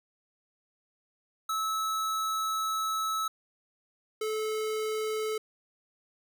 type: tone pair in turn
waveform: square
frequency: 1300 / 433.8 Hz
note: E6 / A4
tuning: -24 / -25 cents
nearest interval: octave + perfect fifth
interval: 1901 cents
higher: first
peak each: -29 / -30 dBFS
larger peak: first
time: 1.49-3.28 / 4.21-5.38 s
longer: first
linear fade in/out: 5 ms
effects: none